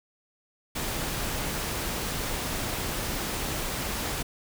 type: noise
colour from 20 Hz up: pink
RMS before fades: -31 dBFS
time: 0.75-4.23 s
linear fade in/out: 10 ms
effects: none